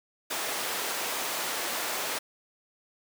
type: high-pass noise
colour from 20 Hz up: pink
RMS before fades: -32 dBFS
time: 0.3-2.19 s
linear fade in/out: 10 ms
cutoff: 510 Hz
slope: 12 dB/octave
effects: none